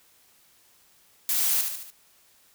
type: noise with echo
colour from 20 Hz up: blue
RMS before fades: -25 dBFS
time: 1.29-1.61 s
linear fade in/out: 0 ms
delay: 73 ms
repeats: 4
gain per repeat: -5 dB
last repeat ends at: 1.902 s
effects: white hiss -60 dBFS RMS until 2.54 s